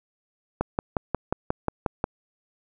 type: click train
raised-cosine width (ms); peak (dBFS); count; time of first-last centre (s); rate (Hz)
1; -9; 9; 0.61-2.041; 5.59
effects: none